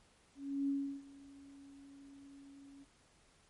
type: tone with ADSR envelope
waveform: sine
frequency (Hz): 278.1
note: C#4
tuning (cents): +6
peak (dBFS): -31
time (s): 0.35-2.85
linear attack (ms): 330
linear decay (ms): 340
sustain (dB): -22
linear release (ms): 23
effects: pink hiss -68 dBFS RMS until 3.49 s + MP3 48 kbps